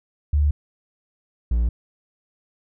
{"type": "tone pair in turn", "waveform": ["sine", "triangle"], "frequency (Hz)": [73.42, 58.27], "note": ["D2", "A#1"], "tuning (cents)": [0, 0], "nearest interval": "major third", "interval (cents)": 400, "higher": "first", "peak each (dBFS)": -15, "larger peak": "neither", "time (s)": [[0.33, 0.51], [1.51, 1.69]], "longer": "neither", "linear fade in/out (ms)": 5, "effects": []}